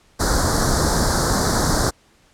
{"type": "band-stop noise", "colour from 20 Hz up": "pink", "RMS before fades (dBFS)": -18, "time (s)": [0.19, 1.91], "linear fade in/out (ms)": 20, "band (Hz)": [1700, 4200], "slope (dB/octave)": 48, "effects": ["pink hiss -56 dBFS RMS until 2.33 s", "low-pass 9000 Hz 12 dB/octave"]}